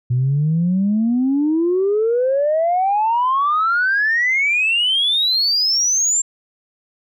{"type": "exponential sweep", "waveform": "sine", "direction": "up", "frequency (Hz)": [120.4, 7459], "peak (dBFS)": -13, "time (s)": [0.1, 6.22], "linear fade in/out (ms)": 10, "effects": ["tanh soft clip ceiling -10 dBFS"]}